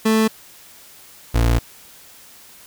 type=tone pair in turn; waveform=30% pulse; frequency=220 / 57.83 Hz; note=A3 / A#1; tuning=0 / -13 cents; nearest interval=octave + major seventh; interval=2313 cents; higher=first; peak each=-11 dBFS; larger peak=neither; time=0.05-0.28 / 1.34-1.59 s; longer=second; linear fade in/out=10 ms; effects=white hiss -45 dBFS RMS until 2.66 s